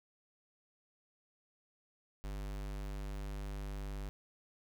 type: tone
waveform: square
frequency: 49.82 Hz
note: G1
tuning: 29 cents sharp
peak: -40 dBFS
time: 2.24-4.09 s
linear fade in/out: 0 ms
effects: none